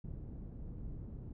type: low-pass noise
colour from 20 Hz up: pink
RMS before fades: -45 dBFS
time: 0.04-1.33 s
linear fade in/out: 5 ms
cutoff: 210 Hz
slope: 12 dB/octave
effects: none